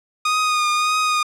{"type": "tone with vibrato", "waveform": "sawtooth", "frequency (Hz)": 1234, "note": "D#6", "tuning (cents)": -15, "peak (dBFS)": -13, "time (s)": [0.25, 1.23], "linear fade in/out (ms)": 5, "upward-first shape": "triangle", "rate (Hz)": 1.7, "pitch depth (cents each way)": 30, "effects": ["low-pass 8000 Hz 12 dB/octave"]}